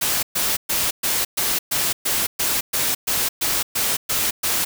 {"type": "noise bursts", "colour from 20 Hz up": "white", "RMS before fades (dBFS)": -21, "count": 14, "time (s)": [0.01, 4.65], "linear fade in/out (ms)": 10, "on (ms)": 220, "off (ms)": 120, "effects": []}